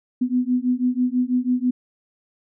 sine beating tone pair, 246.9 / 253 Hz, B3 / B3, 0 / +42 cents, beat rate 6.1 Hz, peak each -21 dBFS, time 0.21-1.71 s, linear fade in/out 10 ms, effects none

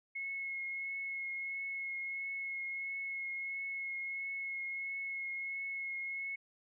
sine tone with vibrato, 2175 Hz, C#7, 33 cents flat, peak -37 dBFS, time 0.15-6.36 s, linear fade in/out 10 ms, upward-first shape triangle, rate 1.5 Hz, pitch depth 17 cents each way, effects none

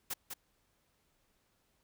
white noise with echo, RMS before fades -37 dBFS, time 0.1-0.14 s, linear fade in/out 10 ms, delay 200 ms, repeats 1, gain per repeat -5 dB, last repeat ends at 0.34 s, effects pink hiss -75 dBFS RMS until 1.83 s

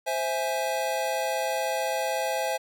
square chord, C augmented, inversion none, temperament equal, 523.3 / 659.3 / 830.6 Hz, C5 / E5 / G#5, 0 / 0 / 0 cents, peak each -31 dBFS, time 0.06-2.58 s, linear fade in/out 20 ms, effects none

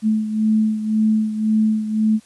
sine beating tone pair, 216.6 / 218.5 Hz, A3 / A3, -27 / -12 cents, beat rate 1.9 Hz, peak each -16 / -22 dBFS, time 0.02-2.2 s, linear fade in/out 50 ms, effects white hiss -52 dBFS RMS until 2.25 s + resampled to 24000 Hz

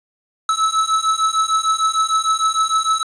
square beating tone pair, 1300 / 1306.6 Hz, E6 / E6, -24 / -16 cents, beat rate 6.6 Hz, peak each -19 dBFS, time 0.49-3.03 s, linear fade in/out 2 ms, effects resampled to 22050 Hz + 7-bit

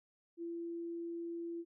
sine tone, 338.4 Hz, E4, 45 cents sharp, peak -39 dBFS, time 0.37-1.65 s, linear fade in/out 50 ms, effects none

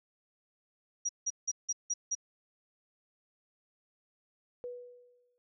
sine tone bursts, 5750 Hz, F8, 50 cents sharp, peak -29 dBFS, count 6, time 1.05-2.152 s, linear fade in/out 10 ms, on 42 ms, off 170 ms
sine tone with exponential decay, 490 Hz, B4, 14 cents flat, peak -36 dBFS, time 4.64-5.38 s, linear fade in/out 0 ms, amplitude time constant 160 ms
effects none

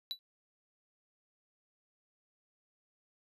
triangle tone with exponential decay, 3951 Hz, B7, in tune, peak -29 dBFS, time 0.11-0.19 s, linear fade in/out 0 ms, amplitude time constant 17 ms, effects resampled to 32000 Hz

